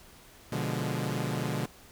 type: chord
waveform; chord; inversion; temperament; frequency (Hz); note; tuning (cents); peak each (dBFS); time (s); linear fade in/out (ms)
sawtooth; B diminished seventh; none; equal; 123.47 / 146.83 / 174.61 / 207.7; B2 / D3 / F3 / Ab3; 0 / 0 / 0 / 0; -30 / -30 / -33 / -33; 0.52-1.66; 5
effects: pink hiss -54 dBFS RMS until 1.91 s